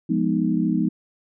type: chord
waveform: sine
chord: F half-diminished seventh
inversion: none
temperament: equal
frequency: 174.61 / 207.7 / 246.9 / 311.1 Hz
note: F3 / Ab3 / Cb4 / Eb4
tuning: 0 / 0 / 0 / 0 cents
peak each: -24 dBFS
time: 0.09-0.89 s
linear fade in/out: 10 ms
effects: none